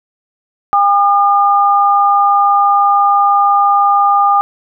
sine tone pair together, 805 / 1211 Hz, G5 / D#6, +46 / -47 cents, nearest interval perfect fifth, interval 707 cents, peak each -10 dBFS, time 0.73-4.41 s, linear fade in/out 0 ms, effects none

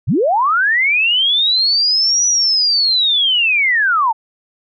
sine linear two-way sweep, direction up then down, 77.78 to 5920 to 845 Hz, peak -11 dBFS, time 0.07-4.13 s, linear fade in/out 20 ms, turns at 2.26 s, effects none

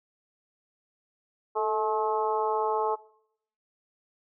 harmonic tone with a mistuned harmonic, 214.9 Hz, A3, 41 cents flat, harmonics 2 / 3 / 4 / 5 / 6, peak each -28 / -35 / -29 / -32 / -38 dBFS, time 1.55-2.96 s, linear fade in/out 20 ms, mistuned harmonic 2, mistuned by +33 cents, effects noise-tail reverb RT60 0.7 s tail -21 dB re dry

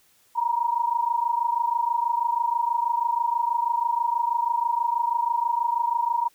sine tone pair together, 932.3 / 958.5 Hz, A#5 / A#5, 0 / +48 cents, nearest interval unison, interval 48 cents, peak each -24 dBFS, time 0.35-6.29 s, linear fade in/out 20 ms, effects white hiss -61 dBFS RMS until 6.34 s

